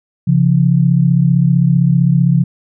sine tone pair together, 135.8 / 171.29 Hz, C#3 / F3, -35 / -33 cents, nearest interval major third, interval 402 cents, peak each -11 dBFS, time 0.27-2.44 s, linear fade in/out 10 ms, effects none

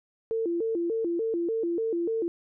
sine tone with vibrato, 392 Hz, G4, in tune, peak -25 dBFS, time 0.31-2.28 s, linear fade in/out 0 ms, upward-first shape square, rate 3.4 Hz, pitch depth 240 cents each way, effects none

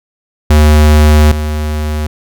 square tone pair in turn, 75.7 / 75.98 Hz, D#2 / D#2, -47 / -41 cents, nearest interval unison, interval 6 cents, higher second, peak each -4 / -14 dBFS, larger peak first, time 0.5-1.32 / 1.32-2.07 s, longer first, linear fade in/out 5 ms, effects none

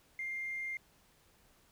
triangle tone, 2107 Hz, C7, 12 cents sharp, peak -33 dBFS, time 0.19-0.77 s, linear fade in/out 2 ms, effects tanh soft clip ceiling -34 dBFS + pink hiss -67 dBFS RMS until 1.71 s

